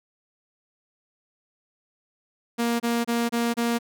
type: tone bursts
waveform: sawtooth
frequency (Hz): 234.9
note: A#3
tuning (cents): +13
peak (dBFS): -18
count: 5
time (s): 2.58-3.788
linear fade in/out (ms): 20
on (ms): 220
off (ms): 27
effects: none